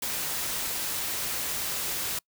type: noise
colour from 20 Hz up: white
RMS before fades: -31 dBFS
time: 0.02-2.19 s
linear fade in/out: 5 ms
effects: noise-tail reverb RT60 0.1 s tail -26 dB re dry